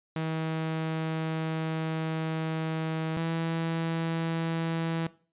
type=tone pair in turn; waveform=sawtooth; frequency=160 / 164.4 Hz; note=D#3 / E3; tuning=+49 / -4 cents; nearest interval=unison; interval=47 cents; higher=second; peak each=-25 / -24 dBFS; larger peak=second; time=0.16-3.17 / 3.17-5.07 s; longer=first; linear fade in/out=2 ms; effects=noise-tail reverb RT60 0.4 s tail -19 dB re dry + resampled to 8000 Hz